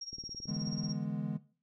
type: tone with tremolo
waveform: sine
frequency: 5588 Hz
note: F8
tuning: in tune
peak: -38 dBFS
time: 0.01-0.93 s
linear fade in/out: 5 ms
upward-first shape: sine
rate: 17 Hz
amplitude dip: 80%
type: click train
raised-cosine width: 3 ms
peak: -37 dBFS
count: 15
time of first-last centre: 0.13-0.891 s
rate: 18.4 Hz
type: chord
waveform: triangle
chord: E dominant seventh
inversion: third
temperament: equal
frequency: 146.83 / 164.81 / 207.7 / 246.9 Hz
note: D3 / E3 / G#3 / B3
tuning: 0 / 0 / 0 / 0 cents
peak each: -36 / -38 / -35 / -41 dBFS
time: 0.47-1.38 s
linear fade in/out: 20 ms
effects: noise-tail reverb RT60 0.4 s tail -17 dB re dry